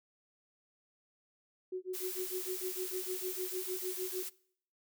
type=tone with tremolo; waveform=sine; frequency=370 Hz; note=F#4; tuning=in tune; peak=-34 dBFS; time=1.72-4.23 s; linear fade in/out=5 ms; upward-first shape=sine; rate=6.6 Hz; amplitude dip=95%
type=noise; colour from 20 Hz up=blue; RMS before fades=-41 dBFS; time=1.93-4.3 s; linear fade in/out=20 ms
effects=noise-tail reverb RT60 0.6 s tail -22 dB re dry